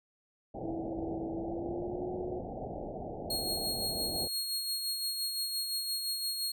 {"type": "low-pass noise", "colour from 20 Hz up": "white", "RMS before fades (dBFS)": -40, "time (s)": [0.54, 4.28], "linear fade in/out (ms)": 10, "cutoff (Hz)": 790, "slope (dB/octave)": 96}
{"type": "tone with pitch glide", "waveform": "sine", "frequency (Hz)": [328.5, 362.4], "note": ["E4", "F#4"], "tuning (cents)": [-6, -36], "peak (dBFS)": -36, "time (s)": [0.63, 2.39], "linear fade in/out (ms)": 5, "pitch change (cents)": 170, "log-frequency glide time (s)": [1.34, 2.07]}
{"type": "tone with tremolo", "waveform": "sawtooth", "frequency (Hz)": 4285, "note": "C8", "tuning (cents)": 40, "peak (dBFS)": -28, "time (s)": [3.3, 6.52], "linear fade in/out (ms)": 5, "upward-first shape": "sine", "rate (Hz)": 5.8, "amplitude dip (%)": 40}
{"effects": []}